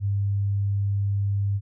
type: tone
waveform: sine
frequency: 100 Hz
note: G2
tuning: 35 cents sharp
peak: -21 dBFS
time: 0-1.61 s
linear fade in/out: 50 ms
effects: none